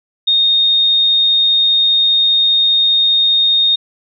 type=tone; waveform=sine; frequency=3695 Hz; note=A#7; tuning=16 cents flat; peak=-9 dBFS; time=0.27-3.76 s; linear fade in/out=10 ms; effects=none